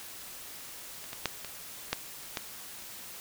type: clicks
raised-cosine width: 0.2 ms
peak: -28 / -21 / -10 / -21 / -10 / -14 / -30 dBFS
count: 7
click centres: 1.041 / 1.131 / 1.257 / 1.447 / 1.93 / 2.372 / 2.823 s
effects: white hiss -45 dBFS RMS until 3.2 s